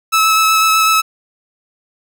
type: tone with vibrato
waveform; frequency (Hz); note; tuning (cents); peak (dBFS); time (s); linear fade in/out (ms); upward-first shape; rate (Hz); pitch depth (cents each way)
sawtooth; 1301; E6; -23; -6; 0.12-1.02; 20; sine; 8; 12
effects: none